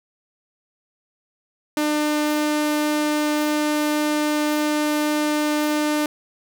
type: tone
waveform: sawtooth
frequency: 300.3 Hz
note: D4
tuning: 39 cents sharp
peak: -15 dBFS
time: 1.77-6.06 s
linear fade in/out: 2 ms
effects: none